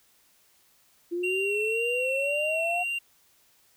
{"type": "exponential sweep", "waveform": "sine", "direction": "up", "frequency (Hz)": [341.3, 725], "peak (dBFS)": -27, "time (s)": [1.11, 2.84], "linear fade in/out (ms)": 20}
{"type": "tone with vibrato", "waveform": "triangle", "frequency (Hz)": 2743, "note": "F7", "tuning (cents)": -32, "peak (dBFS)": -26, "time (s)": [1.23, 2.99], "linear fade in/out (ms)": 10, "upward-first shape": "sine", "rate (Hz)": 1.9, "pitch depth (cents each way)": 20}
{"effects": ["white hiss -63 dBFS RMS until 3.76 s"]}